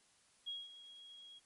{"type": "tone with ADSR envelope", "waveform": "sine", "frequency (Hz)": 3297, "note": "G#7", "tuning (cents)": -13, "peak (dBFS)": -39, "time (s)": [0.46, 1.4], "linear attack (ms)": 21, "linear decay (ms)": 200, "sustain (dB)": -14, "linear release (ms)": 24, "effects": ["white hiss -70 dBFS RMS until 1.45 s", "MP3 48 kbps"]}